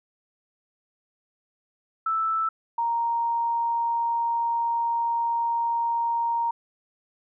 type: tone pair in turn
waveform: sine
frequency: 1318.5 / 932.3 Hz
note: E6 / A#5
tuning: 0 / 0 cents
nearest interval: tritone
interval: 600 cents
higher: first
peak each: -22 dBFS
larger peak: neither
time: 2.06-2.49 / 2.78-6.51 s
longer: second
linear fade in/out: 5 ms
effects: none